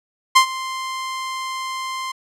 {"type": "tone with ADSR envelope", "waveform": "sawtooth", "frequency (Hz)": 1046.5, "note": "C6", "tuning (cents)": 0, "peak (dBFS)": -3, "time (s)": [0.35, 2.12], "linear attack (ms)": 14, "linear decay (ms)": 91, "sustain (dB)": -18, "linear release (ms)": 8, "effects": ["low-pass 9000 Hz 12 dB/octave"]}